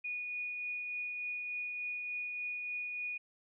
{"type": "tone with tremolo", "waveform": "sine", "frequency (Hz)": 2460, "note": "D#7", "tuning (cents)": -20, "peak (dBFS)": -35, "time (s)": [0.04, 3.18], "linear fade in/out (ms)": 10, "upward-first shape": "triangle", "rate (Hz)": 3.4, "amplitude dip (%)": 30, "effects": []}